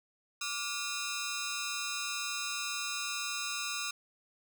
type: ring-modulated tone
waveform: 10% pulse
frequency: 1288 Hz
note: E6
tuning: 41 cents flat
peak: -23 dBFS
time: 0.41-3.91 s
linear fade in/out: 5 ms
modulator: 125 Hz
effects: none